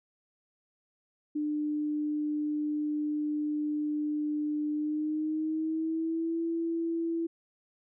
sine tone with pitch glide, 299.5 to 332.3 Hz, D4 to E4, +34 to +14 cents, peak -28 dBFS, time 1.35-7.27 s, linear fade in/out 10 ms, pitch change +180 cents, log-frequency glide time 4.72-6.41 s, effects none

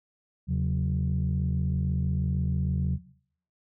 sine tone cluster, 79.5 / 135.4 / 181.7 Hz, D#2 / C#3 / F#3, +38 / -40 / -31 cents, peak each -27 dBFS, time 0.47-2.99 s, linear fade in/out 50 ms, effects noise-tail reverb RT60 0.6 s tail -18 dB re dry + tanh soft clip ceiling -18 dBFS

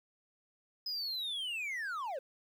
triangle linear sweep, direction down, 5080 to 490 Hz, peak -34 dBFS, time 0.86-2.19 s, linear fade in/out 5 ms, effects 11-bit

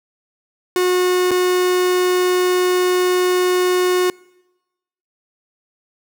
45% pulse tone with dropouts, 363.3 Hz, F#4, 32 cents flat, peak -14 dBFS, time 0.76-4.1 s, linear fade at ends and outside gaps 1 ms, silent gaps 1.309-1.314 s, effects noise-tail reverb RT60 1.0 s tail -25 dB re dry

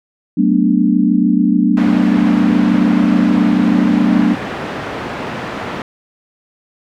sine chord, B minor seventh, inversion second, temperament equal with one note detuned, 188.12 / 220 / 246.9 / 293.7 Hz, F#3 / A3 / B3 / D4, +29 / 0 / 0 / 0 cents, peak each -15 dBFS, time 0.37-4.35 s, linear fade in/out 10 ms
pink band-pass noise, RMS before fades -24 dBFS, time 1.77-5.82 s, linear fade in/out 2 ms, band 150 to 2100 Hz, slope 12 dB/octave
effects none

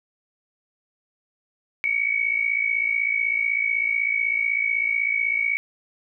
sine tone pair together, 2221 / 2277 Hz, C#7 / C#7, +3 / +46 cents, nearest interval unison, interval 43 cents, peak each -23 dBFS, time 1.84-5.57 s, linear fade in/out 0 ms, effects none

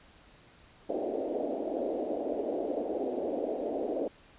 white band-pass noise, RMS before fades -33 dBFS, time 0.89-4.08 s, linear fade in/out 5 ms, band 250 to 660 Hz, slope 48 dB/octave, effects pink hiss -58 dBFS RMS until 4.38 s + resampled to 8000 Hz

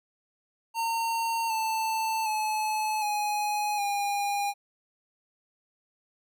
square tone with pitch steps, 914 / 887 / 860.7 / 835.2 / 810.5 Hz, A#5 / A5 / A5 / G#5 / G#5, -34 / +14 / -38 / +10 / -42 cents, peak -27 dBFS, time 0.74-4.54 s, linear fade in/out 50 ms, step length 760 ms, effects none

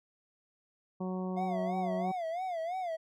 harmonic tone, 185 Hz, F#3, in tune, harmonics 1 / 2 / 3 / 4 / 5 / 6, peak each -34 / -40 / -44 / -46 / -48 / -50 dBFS, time 1-2.12 s, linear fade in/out 10 ms
triangle tone with vibrato, 698.5 Hz, F5, in tune, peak -31 dBFS, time 1.36-2.97 s, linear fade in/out 20 ms, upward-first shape sine, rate 3 Hz, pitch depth 140 cents each way
effects none

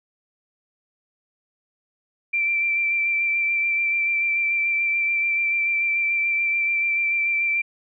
sine tone with vibrato, 2349 Hz, D7, in tune, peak -19 dBFS, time 2.33-7.62 s, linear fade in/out 10 ms, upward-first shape sine, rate 6.9 Hz, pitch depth 18 cents each way, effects none

